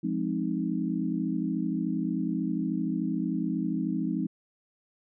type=chord; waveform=sine; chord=F minor seventh; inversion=none; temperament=equal; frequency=174.61 / 207.7 / 261.6 / 311.1 Hz; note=F3 / Ab3 / C4 / Eb4; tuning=0 / 0 / 0 / 0 cents; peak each=-32 dBFS; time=0.03-4.27 s; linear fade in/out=10 ms; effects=none